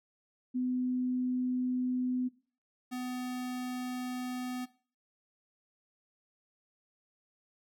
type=tone pair in turn; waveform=sine / square; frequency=252 / 250.9 Hz; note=B3 / B3; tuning=+35 / +28 cents; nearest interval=unison; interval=7 cents; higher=first; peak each=-29 / -36 dBFS; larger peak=first; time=0.54-2.29 / 2.91-4.66 s; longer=neither; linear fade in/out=20 ms; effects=noise-tail reverb RT60 0.4 s tail -18 dB re dry